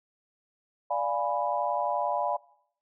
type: chord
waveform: sine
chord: D diminished seventh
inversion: none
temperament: equal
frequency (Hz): 587.3 / 698.5 / 830.6 / 987.8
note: D5 / F5 / Ab5 / Cb6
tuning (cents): 0 / 0 / 0 / 0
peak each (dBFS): -31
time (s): 0.9-2.37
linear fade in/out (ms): 10
effects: noise-tail reverb RT60 0.7 s tail -22 dB re dry